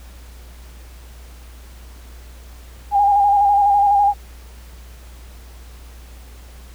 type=tone with vibrato; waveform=sine; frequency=810 Hz; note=G#5; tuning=43 cents flat; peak=-11 dBFS; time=2.91-4.14 s; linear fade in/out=50 ms; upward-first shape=square; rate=12 Hz; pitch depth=31 cents each way; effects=added 60 Hz sine -37 dBFS peak until 6.74 s + pink hiss -47 dBFS RMS until 6.74 s